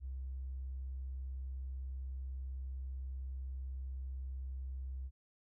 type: tone with tanh clipping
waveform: triangle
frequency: 65.41 Hz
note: C2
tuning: in tune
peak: -39 dBFS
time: 0-5.11 s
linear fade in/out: 50 ms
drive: 3 dB
effects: none